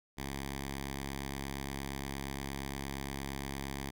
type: tone with notch filter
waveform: 5% pulse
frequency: 68.6 Hz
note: C#2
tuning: 17 cents flat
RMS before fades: -40 dBFS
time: 0.17-3.91 s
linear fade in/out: 20 ms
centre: 540 Hz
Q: 0.97
effects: none